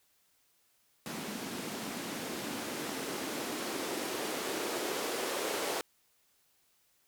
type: noise with band-pass filter sweep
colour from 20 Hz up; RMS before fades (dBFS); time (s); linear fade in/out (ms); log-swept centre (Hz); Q
blue; -37; 1.06-5.81; 0; 200 to 440; 2.1
effects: white hiss -71 dBFS RMS until 7.07 s